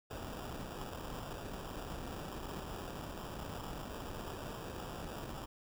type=noise with sample-and-hold; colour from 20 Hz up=pink; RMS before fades=-44 dBFS; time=0.1-5.46 s; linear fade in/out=10 ms; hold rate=2100 Hz; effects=none